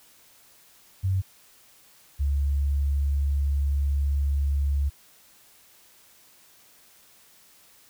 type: tone pair in turn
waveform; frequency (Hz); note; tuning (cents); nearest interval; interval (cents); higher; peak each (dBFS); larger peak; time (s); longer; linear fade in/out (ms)
sine; 94.6 / 70.4; F#2 / C#2; +39 / +27; perfect fourth; 512; first; -21; neither; 1.03-1.22 / 2.19-4.9; second; 20
effects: white hiss -56 dBFS RMS until 7.89 s